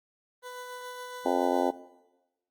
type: tone with tremolo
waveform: 20% pulse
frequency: 497.5 Hz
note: B4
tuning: 13 cents sharp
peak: -33 dBFS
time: 0.42-1.72 s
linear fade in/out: 50 ms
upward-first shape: sine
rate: 7.1 Hz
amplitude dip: 25%
type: harmonic tone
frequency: 88.7 Hz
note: F2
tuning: 27 cents sharp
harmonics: 3 / 4 / 5 / 6 / 7 / 8 / 9 / 10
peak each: -31 / -31 / -32 / -32 / -32 / -35 / -31 / -36 dBFS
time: 1.25-1.71 s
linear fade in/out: 10 ms
effects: noise-tail reverb RT60 1.0 s tail -17 dB re dry + Opus 24 kbps